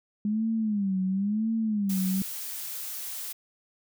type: tone with vibrato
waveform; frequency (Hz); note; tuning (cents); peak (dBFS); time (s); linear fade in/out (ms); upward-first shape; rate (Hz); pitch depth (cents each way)
sine; 205.2; G#3; -21; -24; 0.25-2.22; 2; sine; 0.97; 160
type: noise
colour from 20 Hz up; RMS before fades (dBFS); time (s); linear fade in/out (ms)
blue; -36; 1.89-3.33; 10
effects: none